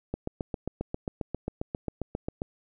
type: click train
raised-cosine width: 2 ms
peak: -17 dBFS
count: 18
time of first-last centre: 0.14-2.419 s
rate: 7.46 Hz
effects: none